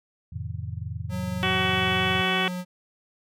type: chord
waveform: sine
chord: F dominant seventh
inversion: none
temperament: just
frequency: 87.31 / 109.13 / 130.96 / 157.15 Hz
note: F2 / A2 / C3 / Eb3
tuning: 0 / -14 / +2 / +18 cents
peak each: -34 / -34 / -38 / -39 dBFS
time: 0.32-2.22 s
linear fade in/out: 10 ms
type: tone with pitch glide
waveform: square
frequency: 182.4 to 180.62 Hz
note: F#3 to F#3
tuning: -24 to -41 cents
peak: -30 dBFS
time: 1.09-2.65 s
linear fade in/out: 50 ms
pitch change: -17 cents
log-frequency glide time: 1.52-1.63 s
type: harmonic tone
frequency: 376 Hz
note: F#4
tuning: 28 cents sharp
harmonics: 1 / 2 / 3 / 4 / 5 / 6 / 7 / 8 / 9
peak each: -31 / -31 / -31 / -31 / -31 / -31 / -31 / -31 / -31 dBFS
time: 1.43-2.48 s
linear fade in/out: 0 ms
effects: none